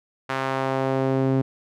sawtooth tone with band-pass filter sweep, 133.3 Hz, C3, 33 cents sharp, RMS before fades -23 dBFS, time 0.29-1.42 s, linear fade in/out 10 ms, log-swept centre 1400 to 270 Hz, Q 1, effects none

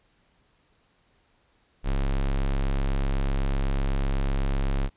square tone, 33.99 Hz, C#1, 33 cents flat, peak -23 dBFS, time 1.83-4.9 s, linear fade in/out 50 ms, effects pink hiss -66 dBFS RMS until 4.96 s + resampled to 8000 Hz

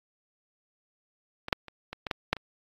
clicks, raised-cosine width 0.3 ms, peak -19 / -6 / -27 / -21 / -16 / -11 / -7 / -23 dBFS, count 8, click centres 1.484 / 1.528 / 1.683 / 1.93 / 2.068 / 2.112 / 2.33 / 2.367 s, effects AAC 32 kbps

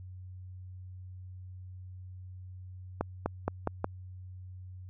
accelerating click train, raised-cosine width 1 ms, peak -15 dBFS, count 5, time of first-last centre 3.01-3.844 s, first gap 250 ms, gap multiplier 0.88, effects added 92 Hz sine -43 dBFS peak until 4.89 s

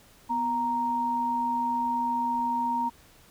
sine tone pair together, 246.9 / 932.3 Hz, B3 / A#5, 0 / 0 cents, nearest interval octave + major seventh, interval 2300 cents, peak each -33 / -25 dBFS, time 0.29-2.9 s, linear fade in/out 20 ms, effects pink hiss -56 dBFS RMS until 3.3 s

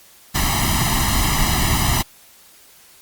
pink noise with comb filter, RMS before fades -18 dBFS, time 0.34-2.03 s, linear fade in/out 20 ms, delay 1 ms, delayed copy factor +1, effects white hiss -48 dBFS RMS until 3.01 s + Opus 48 kbps

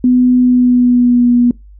sine tone with pitch glide, 250 to 242.3 Hz, B3 to B3, +21 to -33 cents, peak -6 dBFS, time 0.04-1.51 s, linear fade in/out 2 ms, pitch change -54 cents, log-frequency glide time 0.4-1.3 s, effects noise-tail reverb RT60 0.2 s tail -23 dB re dry + added 50 Hz sine -35 dBFS peak until 1.79 s

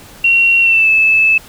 sine tone with pitch glide, 2738 to 2617 Hz, F7 to E7, -35 to -13 cents, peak -7 dBFS, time 0.24-1.38 s, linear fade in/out 5 ms, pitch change -78 cents, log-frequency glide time 0.61-0.89 s, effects pink hiss -38 dBFS RMS until 1.48 s

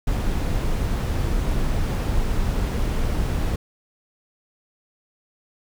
brown noise, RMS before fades -22 dBFS, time 0.07-3.56 s, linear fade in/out 5 ms, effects none

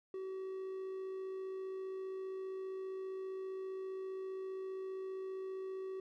triangle tone with amplitude modulation, 380 Hz, F#4, 46 cents sharp, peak -37 dBFS, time 0.14-6 s, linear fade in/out 2 ms, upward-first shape sine, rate 55.1 Hz, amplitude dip 25%, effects none

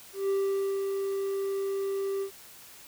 triangle tone with ADSR envelope, 392 Hz, G4, in tune, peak -22 dBFS, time 0.13-2.31 s, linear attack 160 ms, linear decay 530 ms, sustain -4 dB, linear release 93 ms, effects white hiss -50 dBFS RMS until 2.87 s

